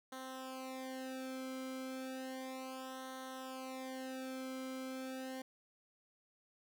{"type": "tone with flanger", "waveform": "sawtooth", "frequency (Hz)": 261.1, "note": "C4", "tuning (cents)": -3, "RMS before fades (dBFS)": -45, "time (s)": [0.12, 5.42], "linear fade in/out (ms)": 5, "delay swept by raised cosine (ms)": [0.4, 1.12], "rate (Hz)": 0.33, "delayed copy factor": -1, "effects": []}